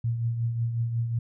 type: tone with tremolo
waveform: sine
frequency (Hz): 116.54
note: A#2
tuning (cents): 0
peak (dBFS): -22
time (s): 0.04-1.19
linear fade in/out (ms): 5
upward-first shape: triangle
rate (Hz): 5.5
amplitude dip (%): 55
effects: none